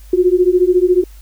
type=beating tone pair; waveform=sine; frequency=354.8 / 368.8 Hz; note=F4 / F#4; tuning=+27 / -6 cents; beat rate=14 Hz; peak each=-12 dBFS; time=0.13-1.04 s; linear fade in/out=5 ms; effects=added 50 Hz sine -35 dBFS peak until 1.21 s + white hiss -49 dBFS RMS until 1.21 s